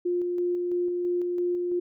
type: tone with tremolo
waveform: sine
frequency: 353.4 Hz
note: F4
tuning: 21 cents sharp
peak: -23 dBFS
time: 0.05-1.8 s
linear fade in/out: 10 ms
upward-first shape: square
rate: 3 Hz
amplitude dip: 25%
effects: none